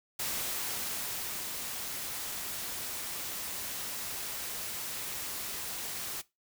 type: noise with ADSR envelope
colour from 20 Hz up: white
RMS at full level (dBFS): -34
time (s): 0.19-6.22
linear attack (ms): 7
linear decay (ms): 1300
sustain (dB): -4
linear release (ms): 17
effects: noise-tail reverb RT60 0.2 s tail -18 dB re dry